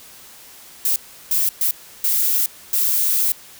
violet noise bursts at uneven times, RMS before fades -18 dBFS, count 5, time 0.85-0.96 / 1.31-1.49 / 1.61-1.71 / 2.04-2.46 / 2.73-3.32 s, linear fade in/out 2 ms, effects white hiss -43 dBFS RMS until 3.59 s

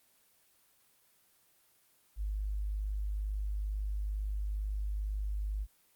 sine tone, 51.1 Hz, G#1, 27 cents flat, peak -32 dBFS, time 2.16-5.67 s, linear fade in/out 50 ms, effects white hiss -68 dBFS RMS until 5.95 s + Opus 24 kbps

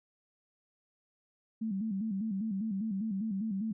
sine tone with vibrato, 206.9 Hz, G#3, 6 cents flat, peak -31 dBFS, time 1.61-3.73 s, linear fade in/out 10 ms, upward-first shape square, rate 5 Hz, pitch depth 120 cents each way, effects none

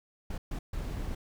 brown noise bursts at uneven times, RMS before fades -35 dBFS, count 3, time 0.3-0.38 / 0.51-0.59 / 0.73-1.15 s, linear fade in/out 5 ms, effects none

